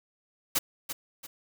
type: noise with echo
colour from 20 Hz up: white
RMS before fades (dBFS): -25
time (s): 0.55-0.59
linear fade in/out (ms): 10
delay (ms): 340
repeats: 2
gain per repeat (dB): -9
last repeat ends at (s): 1.27
effects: none